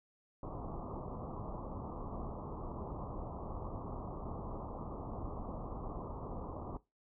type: low-pass noise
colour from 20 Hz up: pink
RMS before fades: -43 dBFS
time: 0.43-6.77 s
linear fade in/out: 2 ms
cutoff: 1200 Hz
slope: 96 dB/octave
effects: noise-tail reverb RT60 0.2 s tail -17 dB re dry